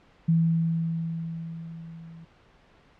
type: tone with level ramp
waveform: sine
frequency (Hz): 164.81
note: E3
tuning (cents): 0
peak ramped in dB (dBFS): -17 to -43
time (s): 0.28-2.25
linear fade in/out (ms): 10
effects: pink hiss -58 dBFS RMS until 2.99 s + low-pass 3000 Hz 12 dB/octave